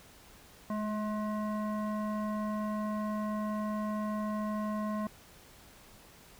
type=tone with frequency modulation; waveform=sine; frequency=210.9 Hz; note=G#3; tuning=27 cents sharp; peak=-31 dBFS; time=0.7-5.07 s; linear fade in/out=2 ms; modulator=852 Hz; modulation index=0.81; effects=pink hiss -56 dBFS RMS until 6.39 s